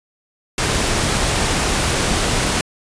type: noise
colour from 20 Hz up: pink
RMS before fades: -18 dBFS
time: 0.58-2.61 s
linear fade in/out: 2 ms
effects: resampled to 22050 Hz